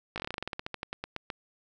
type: slowing click train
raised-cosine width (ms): 0.3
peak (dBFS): -18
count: 20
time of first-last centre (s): 0.16-1.302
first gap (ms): 18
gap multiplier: 1.12
effects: none